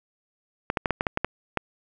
clicks, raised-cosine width 0.5 ms, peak -8 dBFS, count 9, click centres 0.701 / 0.772 / 0.858 / 0.907 / 1.009 / 1.068 / 1.174 / 1.246 / 1.573 s, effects none

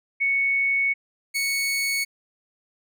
sine / sawtooth tone pair in turn, 2217 / 2217 Hz, C#7 / C#7, 0 / 0 cents, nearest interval unison, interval 0 cents, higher neither, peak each -19 dBFS, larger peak neither, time 0.2-0.94 / 1.34-2.05 s, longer first, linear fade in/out 20 ms, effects none

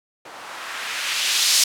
violet noise with low-pass filter sweep, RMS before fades -23 dBFS, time 0.25-1.64 s, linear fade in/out 5 ms, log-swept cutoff 720 to 5700 Hz, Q 1.1, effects none

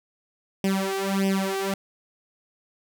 sawtooth tone with flanger, 194 Hz, G3, 18 cents flat, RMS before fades -25 dBFS, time 0.64-1.74 s, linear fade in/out 2 ms, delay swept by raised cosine 0.36 to 2.56 ms, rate 1.6 Hz, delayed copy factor +1, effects none

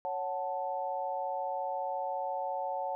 sine chord, F# minor, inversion second, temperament equal, 554.4 / 740 / 880 Hz, C#5 / F#5 / A5, 0 / 0 / 0 cents, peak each -37 / -36 / -36 dBFS, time 0.05-2.95 s, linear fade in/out 0 ms, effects none

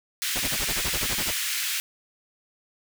pink high-pass noise, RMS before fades -28 dBFS, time 0.22-1.8 s, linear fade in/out 0 ms, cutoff 1800 Hz, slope 24 dB/octave
pink noise with tremolo, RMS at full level -29 dBFS, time 0.35-1.32 s, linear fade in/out 10 ms, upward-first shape sine, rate 12 Hz, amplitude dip 100%
effects none

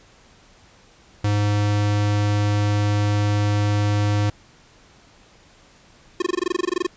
square tone, 103.5 Hz, G#2, 5 cents flat, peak -18 dBFS, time 1.24-4.3 s, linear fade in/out 5 ms
square tone bursts, 358.2 Hz, F4, 44 cents sharp, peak -18 dBFS, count 16, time 6.2-6.867 s, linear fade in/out 5 ms, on 22 ms, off 21 ms
effects pink hiss -52 dBFS RMS until 6.96 s + resampled to 16000 Hz

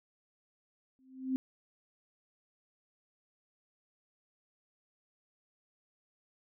sine tone with exponential growth, 261.3 Hz, C4, 2 cents flat, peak -26 dBFS, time 0.99-1.36 s, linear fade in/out 0 ms, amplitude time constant 79 ms, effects none

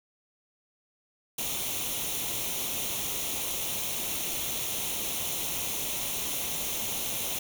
white noise with comb filter, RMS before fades -32 dBFS, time 1.38-7.39 s, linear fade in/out 5 ms, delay 0.31 ms, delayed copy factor +0.65, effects none

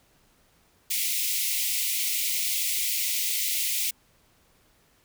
white high-pass noise, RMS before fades -27 dBFS, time 0.9-3.91 s, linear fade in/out 10 ms, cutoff 2000 Hz, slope 96 dB/octave, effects pink hiss -63 dBFS RMS until 5.04 s

